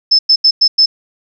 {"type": "tone bursts at uneven times", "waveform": "sine", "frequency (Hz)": 5250, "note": "E8", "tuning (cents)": -8, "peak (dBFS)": -5, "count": 5, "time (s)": [[0.11, 0.19], [0.29, 0.36], [0.44, 0.51], [0.61, 0.68], [0.78, 0.86]], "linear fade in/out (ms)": 10, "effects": []}